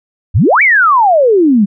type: exponential two-way sweep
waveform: sine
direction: up then down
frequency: 73.4 to 2350 to 189.7 Hz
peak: -5 dBFS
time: 0.34-1.66 s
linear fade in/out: 20 ms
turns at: 0.62 s
effects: none